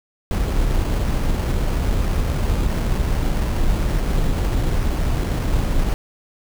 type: noise with sample-and-hold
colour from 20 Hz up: brown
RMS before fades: -19 dBFS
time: 0.31-5.94 s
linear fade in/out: 0 ms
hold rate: 3675 Hz
effects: none